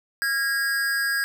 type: tone with amplitude modulation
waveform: square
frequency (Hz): 1636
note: G#6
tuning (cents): -26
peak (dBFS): -20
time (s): 0.22-1.24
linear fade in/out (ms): 0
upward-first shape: sine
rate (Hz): 259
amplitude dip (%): 55
effects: none